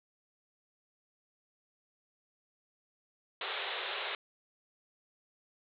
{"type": "band-pass noise", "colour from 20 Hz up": "white", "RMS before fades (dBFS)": -38, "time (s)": [3.41, 4.15], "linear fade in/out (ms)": 2, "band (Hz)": [370, 3900], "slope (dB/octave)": 96, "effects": []}